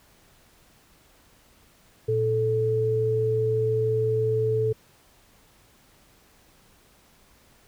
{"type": "tone pair together", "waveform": "sine", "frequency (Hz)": [115.77, 437.1], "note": ["A#2", "A4"], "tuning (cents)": [-11, -11], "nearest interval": "octave + major seventh", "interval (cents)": 2300, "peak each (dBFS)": [-26, -22], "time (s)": [2.08, 4.73], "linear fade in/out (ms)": 10, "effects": ["pink hiss -58 dBFS RMS until 7.67 s"]}